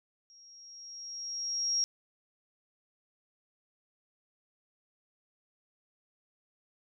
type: tone with level ramp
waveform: sine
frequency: 5600 Hz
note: F8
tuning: 4 cents sharp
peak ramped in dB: -55 to -25 dBFS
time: 0.3-1.84 s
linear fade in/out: 0 ms
effects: none